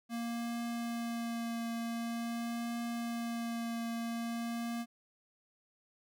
square tone with vibrato, 233.1 Hz, A#3, in tune, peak -36 dBFS, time 0.09-4.86 s, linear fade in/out 50 ms, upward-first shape triangle, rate 0.46 Hz, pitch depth 15 cents each way, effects none

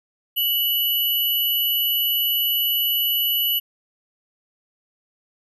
sine tone pair together, 2960 / 11840 Hz, F#7 / F#9, 0 / 0 cents, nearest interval 2 octaves, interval 2400 cents, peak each -21 dBFS, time 0.36-3.6 s, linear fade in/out 20 ms, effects none

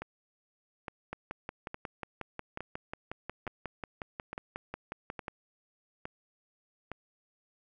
two click trains, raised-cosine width 0.5 ms, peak -22 / -23 dBFS, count 24 / 9, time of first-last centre 1.13-5.282 / 0.02-6.917 s, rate 5.54 / 1.16 Hz, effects none

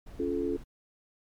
brown noise, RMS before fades -44 dBFS, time 0.06-0.64 s, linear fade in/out 10 ms
sine chord, Db augmented, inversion none, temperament just, 277.2 / 346.5 / 433.1 Hz, Db4 / F4 / A4, 0 / -14 / -27 cents, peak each -32 dBFS, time 0.19-0.57 s, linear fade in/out 10 ms
effects MP3 96 kbps

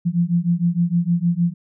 sine beating tone pair, 169.2 / 175.7 Hz, E3 / F3, +45 / +11 cents, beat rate 6.5 Hz, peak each -19 dBFS, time 0.05-1.54 s, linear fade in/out 20 ms, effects none

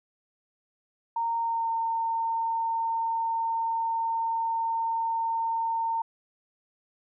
sine tone with pitch glide, 923 to 910.8 Hz, A#5 to A#5, -17 to -40 cents, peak -25 dBFS, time 1.16-6.02 s, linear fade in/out 5 ms, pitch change -23 cents, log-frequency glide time 1.39-1.7 s, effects none

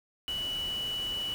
sine tone in noise, 2953 Hz, F#7, 4 cents flat, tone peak -31 dBFS, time 0.28-1.34 s, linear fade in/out 0 ms, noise pink, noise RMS -44 dBFS, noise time 0.28-1.34 s, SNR +10 dB, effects none

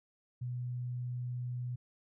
sine tone, 123.47 Hz, B2, in tune, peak -35 dBFS, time 0.41-1.76 s, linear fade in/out 10 ms, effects none

